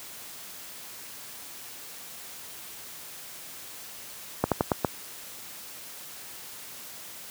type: slowing click train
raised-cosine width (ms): 1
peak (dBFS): -7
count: 5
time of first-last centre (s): 4.44-4.847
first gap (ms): 77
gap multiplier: 1.19
effects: white hiss -43 dBFS RMS until 7.3 s + high-pass 80 Hz 12 dB/octave